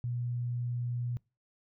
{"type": "tone", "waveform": "sine", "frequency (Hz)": 121.3, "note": "B2", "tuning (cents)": -31, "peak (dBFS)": -31, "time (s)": [0.04, 1.17], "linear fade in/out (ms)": 0, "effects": ["noise-tail reverb RT60 0.3 s tail -25 dB re dry"]}